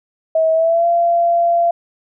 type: tone with pitch glide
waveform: sine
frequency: 643 to 685.2 Hz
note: E5 to F5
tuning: -43 to -33 cents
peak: -11 dBFS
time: 0.35-1.71 s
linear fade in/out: 5 ms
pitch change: +110 cents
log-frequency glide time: 0.53-0.87 s
effects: none